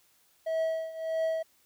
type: tone with tremolo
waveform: triangle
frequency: 646 Hz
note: E5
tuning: 35 cents flat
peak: -23 dBFS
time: 0.46-1.43 s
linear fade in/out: 10 ms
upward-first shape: triangle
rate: 1.6 Hz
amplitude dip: 85%
effects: white hiss -66 dBFS RMS until 1.65 s